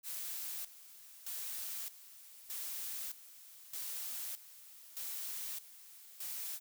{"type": "noise with tremolo", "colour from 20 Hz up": "blue", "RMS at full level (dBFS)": -42, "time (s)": [0.03, 6.6], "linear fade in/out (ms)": 50, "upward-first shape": "square", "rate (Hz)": 0.81, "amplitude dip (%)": 80, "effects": []}